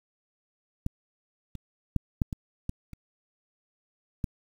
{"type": "clicks", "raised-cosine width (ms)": 5, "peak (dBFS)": [-16, -26, -12, -11, -20, -18, -30, -16], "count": 8, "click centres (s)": [0.864, 1.553, 1.963, 2.218, 2.328, 2.694, 2.933, 4.242], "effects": ["8-bit"]}